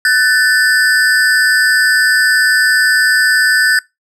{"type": "ring-modulated tone", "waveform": "square", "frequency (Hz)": 1633, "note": "G#6", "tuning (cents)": -30, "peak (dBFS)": -6, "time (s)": [0.05, 3.79], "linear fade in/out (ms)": 2, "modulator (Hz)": 130, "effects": ["noise-tail reverb RT60 0.2 s tail -23 dB re dry", "low-pass 11000 Hz 12 dB/octave"]}